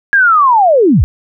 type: linear sweep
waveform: sine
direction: down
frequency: 1661.2 to 43.65 Hz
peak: -5 dBFS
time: 0.13-1.04 s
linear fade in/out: 0 ms
effects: none